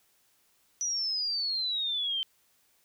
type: exponential sweep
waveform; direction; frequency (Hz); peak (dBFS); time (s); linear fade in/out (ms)
sine; down; 5920 to 3092; -28; 0.81-2.23; 0
effects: white hiss -68 dBFS RMS until 2.84 s